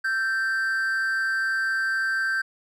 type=tone with amplitude modulation; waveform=triangle; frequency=1563 Hz; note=G6; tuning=6 cents flat; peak=-18 dBFS; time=0.04-2.42 s; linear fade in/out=10 ms; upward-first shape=sine; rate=224 Hz; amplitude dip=55%; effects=none